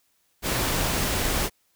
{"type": "noise", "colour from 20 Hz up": "pink", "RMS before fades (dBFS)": -25, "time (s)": [0.42, 1.5], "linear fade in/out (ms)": 50, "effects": ["white hiss -68 dBFS RMS until 1.75 s"]}